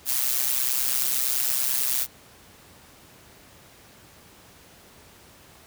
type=noise with amplitude modulation; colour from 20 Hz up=blue; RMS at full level=-21 dBFS; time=0.05-2.07 s; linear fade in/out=50 ms; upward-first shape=sine; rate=129 Hz; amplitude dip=80%; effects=pink hiss -51 dBFS RMS until 5.66 s + high-pass 60 Hz 12 dB/octave